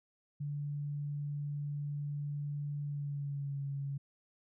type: tone with pitch glide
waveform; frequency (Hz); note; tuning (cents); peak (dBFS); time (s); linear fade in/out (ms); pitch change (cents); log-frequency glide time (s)
sine; 145.2 to 139.61; D3 to C#3; -19 to +13; -35; 0.4-3.98; 10; -68; 2.83-3.61
effects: none